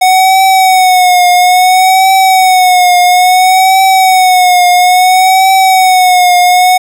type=tone with vibrato; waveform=square; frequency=740 Hz; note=F#5; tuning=in tune; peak=-4 dBFS; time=0.01-6.78 s; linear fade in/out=10 ms; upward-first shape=triangle; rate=0.59 Hz; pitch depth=64 cents each way; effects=none